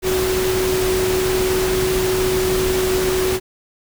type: tone in noise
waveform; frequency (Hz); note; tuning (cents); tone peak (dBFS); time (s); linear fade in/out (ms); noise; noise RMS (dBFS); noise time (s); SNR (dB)
sine; 372.7; F#4; +13; -17; 0.02-3.4; 50; pink; -23; 0.02-3.4; +3
effects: none